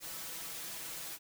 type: noise with comb filter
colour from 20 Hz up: white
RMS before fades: -43 dBFS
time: 0-1.19 s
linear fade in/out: 50 ms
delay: 6.1 ms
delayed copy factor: +0.8
effects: none